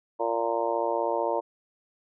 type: harmonic tone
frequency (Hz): 115.7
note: A#2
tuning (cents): -13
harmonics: 3 / 4 / 5 / 6 / 7 / 8 / 9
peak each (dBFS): -33 / -31 / -29 / -33 / -39 / -30 / -40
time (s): 0.19-1.41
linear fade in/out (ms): 20
effects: none